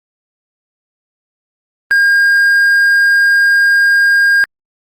triangle tone, 1615 Hz, G#6, 49 cents flat, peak -5 dBFS, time 1.91-4.44 s, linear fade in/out 0 ms, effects Opus 24 kbps

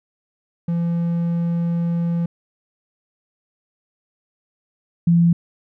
triangle / sine tone pair in turn, 170 / 170 Hz, F3 / F3, -46 / -46 cents, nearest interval unison, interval 0 cents, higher neither, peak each -16 / -11 dBFS, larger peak second, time 0.68-2.26 / 5.07-5.33 s, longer first, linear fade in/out 5 ms, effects none

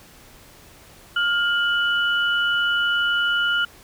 sine tone pair together, 1408.3 / 2960 Hz, F6 / F#7, +14 / 0 cents, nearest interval octave + minor second, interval 1286 cents, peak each -19 / -24 dBFS, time 1.16-3.65 s, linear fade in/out 5 ms, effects pink hiss -48 dBFS RMS until 3.83 s

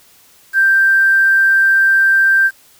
sine tone with quantisation, 1573 Hz, G6, 6 cents sharp, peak -8 dBFS, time 0.53-2.51 s, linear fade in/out 50 ms, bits 6, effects white hiss -48 dBFS RMS until 2.79 s

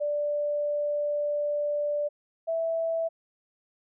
sine tone pair in turn, 587.3 / 657.5 Hz, D5 / E5, 0 / -5 cents, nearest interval major second, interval 195 cents, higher second, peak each -25 dBFS, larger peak neither, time 0-2.09 / 2.47-3.09 s, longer first, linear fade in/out 20 ms, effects none

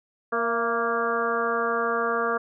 harmonic tone with a mistuned harmonic, 233.1 Hz, A#3, in tune, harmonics 1 / 2 / 3 / 4 / 5 / 6 / 7, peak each -35 / -27 / -31 / -37 / -27 / -30 / -33 dBFS, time 0.32-2.38 s, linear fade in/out 10 ms, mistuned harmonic 3, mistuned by -41 cents, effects none

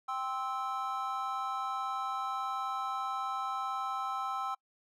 triangle chord, C major, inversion second, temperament just, 784.9 / 1046.5 / 1308.1 Hz, G5 / C6 / E6, +2 / 0 / -14 cents, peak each -36 / -37 / -34 dBFS, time 0.08-4.55 s, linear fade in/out 10 ms, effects noise-tail reverb RT60 0.1 s tail -26 dB re dry

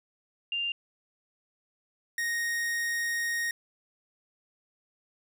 sine / 45% pulse tone pair in turn, 2794 / 1864.8 Hz, F7 / A#6, 0 / 0 cents, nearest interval perfect fifth, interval 700 cents, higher first, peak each -28 dBFS, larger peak neither, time 0.52-0.72 / 2.18-3.51 s, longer second, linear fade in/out 2 ms, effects none

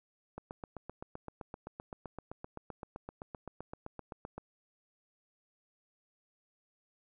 click train, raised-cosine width 1 ms, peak -28 dBFS, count 32, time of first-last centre 0.38-4.38 s, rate 7.75 Hz, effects none

